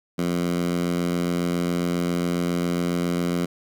10% pulse tone with high-pass filter, 87.31 Hz, F2, in tune, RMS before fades -24 dBFS, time 0.18-3.46 s, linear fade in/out 10 ms, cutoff 190 Hz, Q 2.6, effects none

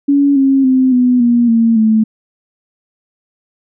sine tone with pitch steps, 282.3 / 270.6 / 259.5 / 248.8 / 238.5 / 228.6 / 219.2 Hz, C#4 / C#4 / C4 / B3 / A#3 / A#3 / A3, +32 / -42 / -14 / +13 / +40 / -34 / -6 cents, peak -7 dBFS, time 0.08-2.04 s, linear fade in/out 10 ms, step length 280 ms, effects none

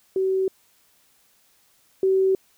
sine tone pair in turn, 380.2 / 381.7 Hz, F#4 / G4, +47 / -46 cents, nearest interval unison, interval 7 cents, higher second, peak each -19 / -16 dBFS, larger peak second, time 0.16-0.48 / 2.03-2.35 s, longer neither, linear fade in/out 2 ms, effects white hiss -61 dBFS RMS until 2.57 s

